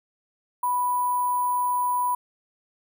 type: tone with sample-and-hold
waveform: sine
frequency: 987.8 Hz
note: B5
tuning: in tune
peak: -21 dBFS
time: 0.63-2.15 s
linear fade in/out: 5 ms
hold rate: 11025 Hz
effects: none